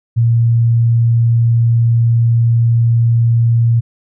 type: tone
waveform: sine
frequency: 116.54 Hz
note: A#2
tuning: in tune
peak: -8 dBFS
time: 0.16-3.81 s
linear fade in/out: 20 ms
effects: none

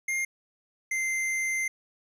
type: tone pair in turn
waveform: square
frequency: 2119 / 2083 Hz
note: C7 / C7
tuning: +21 / -8 cents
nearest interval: unison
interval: 29 cents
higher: first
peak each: -27 dBFS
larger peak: neither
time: 0.08-0.25 / 0.91-1.68 s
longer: second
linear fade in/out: 5 ms
effects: low-pass 12000 Hz 12 dB/octave + 11-bit

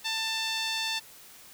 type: tone with band-pass filter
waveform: sawtooth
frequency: 890 Hz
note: A5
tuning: 20 cents sharp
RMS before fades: -31 dBFS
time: 0.04-1 s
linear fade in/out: 20 ms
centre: 3900 Hz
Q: 1.8
effects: white hiss -51 dBFS RMS until 1.53 s

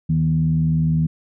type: tone with frequency modulation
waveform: sine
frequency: 158.7 Hz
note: D#3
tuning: 35 cents sharp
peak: -15 dBFS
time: 0.09-1.07 s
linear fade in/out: 10 ms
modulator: 79.4 Hz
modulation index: 0.54
effects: none

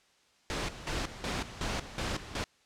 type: noise with tremolo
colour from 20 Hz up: pink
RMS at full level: -33 dBFS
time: 0.5-2.44 s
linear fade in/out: 0 ms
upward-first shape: square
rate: 2.7 Hz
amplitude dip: 75%
effects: white hiss -66 dBFS RMS until 2.65 s + low-pass 6000 Hz 12 dB/octave

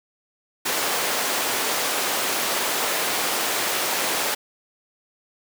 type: high-pass noise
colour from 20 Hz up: pink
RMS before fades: -24 dBFS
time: 0.65-4.35 s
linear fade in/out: 10 ms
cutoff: 460 Hz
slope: 12 dB/octave
effects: none

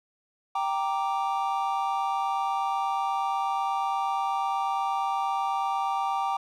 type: chord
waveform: triangle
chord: G minor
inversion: none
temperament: equal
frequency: 784 / 932.3 / 1174.7 Hz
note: G5 / Bb5 / D6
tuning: 0 / 0 / 0 cents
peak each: -26 / -29 / -29 dBFS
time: 0.55-6.37 s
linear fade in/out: 5 ms
effects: none

